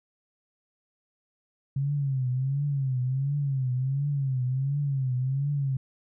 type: tone with vibrato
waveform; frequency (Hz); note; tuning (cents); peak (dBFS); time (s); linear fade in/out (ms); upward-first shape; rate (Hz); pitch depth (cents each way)
sine; 134.9; C#3; -47; -24; 1.76-5.77; 5; triangle; 1.4; 140
effects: none